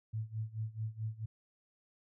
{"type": "tone with tremolo", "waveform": "sine", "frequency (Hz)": 110, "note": "A2", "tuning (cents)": 0, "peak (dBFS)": -33, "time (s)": [0.13, 1.26], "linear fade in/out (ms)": 10, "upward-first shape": "sine", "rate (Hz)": 4.6, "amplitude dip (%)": 90, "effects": []}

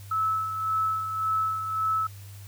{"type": "tone with tremolo", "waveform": "sine", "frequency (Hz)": 1303, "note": "E6", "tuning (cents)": -20, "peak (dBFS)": -22, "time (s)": [0.11, 2.07], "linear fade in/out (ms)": 5, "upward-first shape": "sine", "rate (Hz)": 1.8, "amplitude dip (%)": 55, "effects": ["added 99 Hz sine -41 dBFS peak until 2.47 s", "white hiss -52 dBFS RMS until 2.47 s"]}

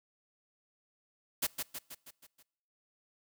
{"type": "noise with echo", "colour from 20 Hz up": "white", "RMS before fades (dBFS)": -31, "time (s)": [1.42, 1.47], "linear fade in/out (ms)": 10, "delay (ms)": 160, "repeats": 6, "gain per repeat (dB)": -5, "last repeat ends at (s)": 2.43, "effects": ["noise-tail reverb RT60 0.8 s tail -24 dB re dry"]}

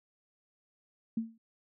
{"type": "tone with exponential decay", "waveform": "sine", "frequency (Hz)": 226.1, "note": "A3", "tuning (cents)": 47, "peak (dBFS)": -26, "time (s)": [1.17, 1.38], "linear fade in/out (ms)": 5, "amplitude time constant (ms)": 45, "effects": []}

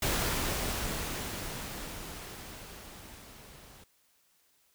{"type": "noise with level ramp", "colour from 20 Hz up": "pink", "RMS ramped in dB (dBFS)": [-29, -54], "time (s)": [0.02, 3.84], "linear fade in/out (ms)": 5, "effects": ["white hiss -69 dBFS RMS until 4.74 s"]}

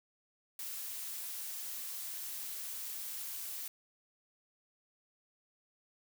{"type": "noise", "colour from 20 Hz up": "blue", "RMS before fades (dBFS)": -42, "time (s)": [0.59, 3.68], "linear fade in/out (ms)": 2, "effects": []}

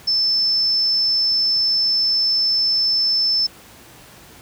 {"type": "tone", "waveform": "sine", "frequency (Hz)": 5280, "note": "E8", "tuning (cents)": 2, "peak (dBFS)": -15, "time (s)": [0.07, 3.47], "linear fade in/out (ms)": 10, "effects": ["pink hiss -44 dBFS RMS until 4.41 s", "high-pass 60 Hz 12 dB/octave"]}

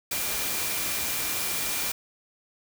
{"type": "tone in noise", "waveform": "sine", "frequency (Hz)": 2380, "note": "D7", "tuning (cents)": 22, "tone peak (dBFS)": -39, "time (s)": [0.11, 1.92], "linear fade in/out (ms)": 5, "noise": "white", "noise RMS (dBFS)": -29, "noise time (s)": [0.11, 1.92], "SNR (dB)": -13, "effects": []}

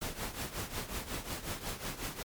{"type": "noise with tremolo", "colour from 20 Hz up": "pink", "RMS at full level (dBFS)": -36, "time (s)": [0.01, 2.23], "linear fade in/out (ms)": 10, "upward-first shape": "triangle", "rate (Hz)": 5.5, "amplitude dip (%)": 80, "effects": ["MP3 96 kbps"]}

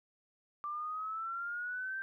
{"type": "exponential sweep", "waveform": "sine", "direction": "up", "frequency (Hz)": [1174.7, 1576], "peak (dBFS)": -36, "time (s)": [0.64, 2.02], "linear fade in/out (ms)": 0, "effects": ["13-bit"]}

